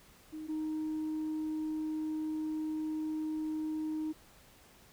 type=tone pair in turn; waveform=sine; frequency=311.1 / 311.1 Hz; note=D#4 / D#4; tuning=0 / 0 cents; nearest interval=unison; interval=0 cents; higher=neither; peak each=-39 / -31 dBFS; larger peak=second; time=0.32-0.48 / 0.48-4.13 s; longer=second; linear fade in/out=20 ms; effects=tanh soft clip ceiling -31 dBFS + pink hiss -60 dBFS RMS until 4.92 s